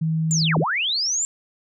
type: tone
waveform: sine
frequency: 160.1 Hz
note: D#3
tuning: 50 cents sharp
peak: -19 dBFS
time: 0.01-0.64 s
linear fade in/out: 10 ms
type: linear two-way sweep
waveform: sine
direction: down then up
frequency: 7459 to 119.9 to 7459 Hz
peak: -20 dBFS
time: 0.31-1.25 s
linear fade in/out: 0 ms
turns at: 0.58 s
effects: none